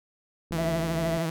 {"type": "click train", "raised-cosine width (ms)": 3, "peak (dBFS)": -27, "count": 50, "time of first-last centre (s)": [0.51, 1.173], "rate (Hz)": 73.9}
{"type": "tone with vibrato", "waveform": "sawtooth", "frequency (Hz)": 164.81, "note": "E3", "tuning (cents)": 0, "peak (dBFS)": -23, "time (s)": [0.52, 1.3], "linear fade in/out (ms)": 2, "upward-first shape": "triangle", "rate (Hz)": 13, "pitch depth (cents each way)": 73}
{"type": "tone with tremolo", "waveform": "triangle", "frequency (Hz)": 659.3, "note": "E5", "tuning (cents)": 0, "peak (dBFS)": -25, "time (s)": [0.58, 1.26], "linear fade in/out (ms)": 5, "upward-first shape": "sine", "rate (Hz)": 2.4, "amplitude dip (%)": 55}
{"effects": []}